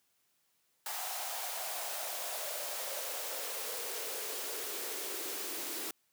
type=noise with high-pass filter sweep; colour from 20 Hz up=white; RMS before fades=-39 dBFS; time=0.86-5.91 s; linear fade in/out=2 ms; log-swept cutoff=790 to 330 Hz; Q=4.4; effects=white hiss -75 dBFS RMS until 6.12 s + high-pass 80 Hz 12 dB/octave